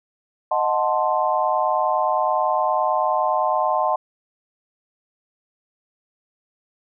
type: chord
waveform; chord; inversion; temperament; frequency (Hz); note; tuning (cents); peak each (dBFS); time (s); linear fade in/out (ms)
sine; D# diminished seventh; none; equal with one note detuned; 622.3 / 731.9 / 880 / 1046.5; D#5 / F#5 / A5 / C6; 0 / -19 / 0 / 0; -23; 0.51-3.96; 5
effects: none